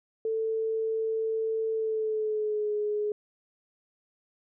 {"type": "tone with pitch glide", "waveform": "sine", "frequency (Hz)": [444.1, 419.2], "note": ["A4", "G#4"], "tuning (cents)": [16, 16], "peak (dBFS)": -26, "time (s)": [0.25, 3.12], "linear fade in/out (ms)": 2, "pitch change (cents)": -100, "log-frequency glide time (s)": [1.72, 2.73], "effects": []}